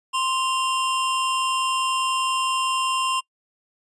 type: tone pair together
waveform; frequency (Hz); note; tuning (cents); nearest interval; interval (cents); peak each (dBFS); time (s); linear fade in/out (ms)
square; 1045.1 / 2790; C6 / F7; -2 / -2; octave + perfect fourth; 1700; -23 / -27; 0.13-3.21; 20
effects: noise-tail reverb RT60 0.1 s tail -25 dB re dry + resampled to 24000 Hz